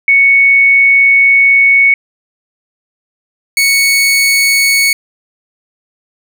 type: tone pair in turn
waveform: sine / sawtooth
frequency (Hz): 2219 / 2219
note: C#7 / C#7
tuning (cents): +1 / +1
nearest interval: unison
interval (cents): 0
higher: neither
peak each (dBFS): -4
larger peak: neither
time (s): 0.08-1.94 / 3.57-4.93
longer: first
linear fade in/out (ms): 2
effects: none